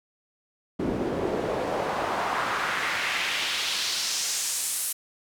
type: noise with band-pass filter sweep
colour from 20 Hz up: pink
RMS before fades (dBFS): -28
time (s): 0.79-4.93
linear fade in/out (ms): 10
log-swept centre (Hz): 270 to 11000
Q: 1.5
effects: none